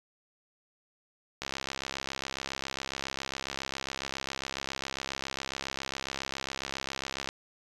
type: click train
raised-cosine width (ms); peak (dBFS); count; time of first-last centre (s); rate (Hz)
0.2; -16; 396; 1.42-7.289; 67.3
effects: resampled to 24000 Hz